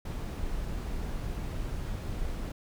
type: noise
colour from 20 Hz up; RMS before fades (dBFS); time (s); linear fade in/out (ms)
brown; -34; 0.05-2.52; 5
effects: none